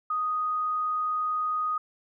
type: tone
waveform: sine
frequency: 1244.5 Hz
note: D#6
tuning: in tune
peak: -25 dBFS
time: 0.1-1.78 s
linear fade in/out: 5 ms
effects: none